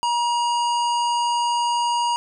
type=harmonic tone with a mistuned harmonic; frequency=952 Hz; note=A#5; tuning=36 cents sharp; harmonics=1 / 3 / 5 / 7 / 9; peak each=-19 / -29 / -33 / -36 / -38 dBFS; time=0.03-2.16 s; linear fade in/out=0 ms; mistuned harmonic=9; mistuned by=+23 cents; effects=none